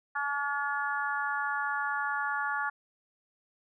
harmonic tone, 285.1 Hz, C#4, 49 cents sharp, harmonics 3 / 4 / 5 / 6, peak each -35 / -35 / -33 / -35 dBFS, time 0.15-2.7 s, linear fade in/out 10 ms, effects none

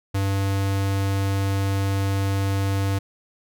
square tone, 98 Hz, G2, in tune, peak -21 dBFS, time 0.14-2.99 s, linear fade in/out 10 ms, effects none

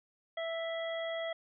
harmonic tone, 659.3 Hz, E5, in tune, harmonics 1 / 2 / 3 / 5, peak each -35 / -48 / -42 / -45 dBFS, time 0.37-1.33 s, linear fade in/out 5 ms, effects none

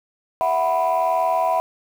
sine chord, E suspended second, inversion none, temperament equal, 659.3 / 740 / 987.8 Hz, E5 / F#5 / B5, 0 / 0 / 0 cents, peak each -20 dBFS, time 0.41-1.6 s, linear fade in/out 0 ms, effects tanh soft clip ceiling -12 dBFS + 7-bit

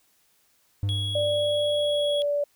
triangle tone with exponential decay, 100 Hz, G2, 35 cents sharp, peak -20 dBFS, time 0.83-2.26 s, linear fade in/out 0 ms, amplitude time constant 310 ms
triangle tone, 3334 Hz, G#7, 6 cents sharp, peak -27 dBFS, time 0.89-2.22 s, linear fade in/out 0 ms
sine tone with pitch glide, 587.3 to 579.2 Hz, D5 to D5, 0 to -24 cents, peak -22 dBFS, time 1.15-2.44 s, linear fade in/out 5 ms, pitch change -24 cents, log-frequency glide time 1.8-2.16 s
effects white hiss -65 dBFS RMS until 2.55 s

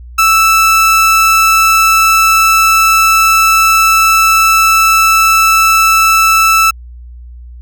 30% pulse tone, 1318.5 Hz, E6, in tune, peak -3 dBFS, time 0.18-6.71 s, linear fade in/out 10 ms, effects added 60 Hz sine -28 dBFS peak until 7.61 s

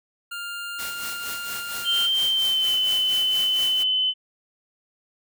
25% pulse tone, 1400 Hz, F6, 4 cents sharp, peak -27 dBFS, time 0.31-2.07 s, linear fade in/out 10 ms
white noise with tremolo, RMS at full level -33 dBFS, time 0.78-3.84 s, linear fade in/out 20 ms, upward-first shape sine, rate 4.3 Hz, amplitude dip 65%
sine tone with pitch glide, 3136 to 3034 Hz, G7 to F#7, 0 to +43 cents, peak -19 dBFS, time 1.84-4.14 s, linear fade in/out 50 ms, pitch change -57 cents, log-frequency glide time 2.25-2.77 s
effects none

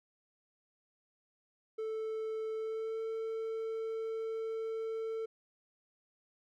triangle tone with pitch glide, 440 to 446.7 Hz, A4 to A4, 0 to +26 cents, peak -33 dBFS, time 1.78-5.26 s, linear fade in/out 10 ms, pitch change +26 cents, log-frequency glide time 2.55-3.01 s, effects none

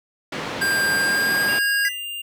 pink band-pass noise, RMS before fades -29 dBFS, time 0.32-1.59 s, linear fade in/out 5 ms, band 190 to 3500 Hz, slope 12 dB/octave
square tone with pitch glide, 1594 to 1634.1 Hz, G6 to G#6, +28 to -28 cents, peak -19 dBFS, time 0.61-1.89 s, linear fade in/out 10 ms, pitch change +44 cents, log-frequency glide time 0.96-1.65 s
square tone, 2800 Hz, F7, 4 cents sharp, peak -29 dBFS, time 1.48-2.22 s, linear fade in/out 10 ms
square tone with exponential decay, 1992 Hz, B6, 14 cents sharp, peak -22 dBFS, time 1.85-2.05 s, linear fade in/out 1 ms, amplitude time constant 43 ms
effects none

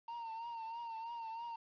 triangle tone with vibrato, 918 Hz, A#5, 27 cents flat, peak -40 dBFS, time 0.08-1.56 s, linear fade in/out 5 ms, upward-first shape triangle, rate 3.1 Hz, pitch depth 60 cents each way, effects resampled to 11025 Hz + 11-bit

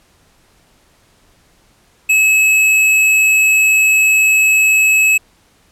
square tone, 2582 Hz, E7, 37 cents flat, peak -9 dBFS, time 2.09-5.18 s, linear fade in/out 10 ms, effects pink hiss -53 dBFS RMS until 5.71 s + low-pass 12000 Hz 12 dB/octave

